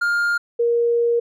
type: tone pair in turn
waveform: triangle / sine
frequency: 1408 / 470.9 Hz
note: F6 / A#4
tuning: +14 / +18 cents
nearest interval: octave + perfect fifth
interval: 1896 cents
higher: first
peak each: -15 dBFS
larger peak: neither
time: 0.01-0.38 / 0.59-1.2 s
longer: second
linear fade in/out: 10 ms
effects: none